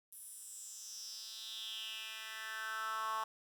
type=tone with high-pass filter sweep; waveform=10% pulse; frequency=220 Hz; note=A3; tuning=in tune; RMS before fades=-44 dBFS; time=0.12-3.24 s; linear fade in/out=5 ms; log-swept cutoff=11000 to 1000 Hz; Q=4.6; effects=11-bit